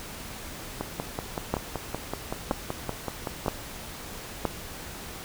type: two click trains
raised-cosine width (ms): 1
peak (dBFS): -10 / -15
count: 4 / 15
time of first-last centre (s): 1.54-4.453 / 0.81-3.462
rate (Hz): 1.03 / 5.28
effects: pink hiss -40 dBFS RMS until 5.24 s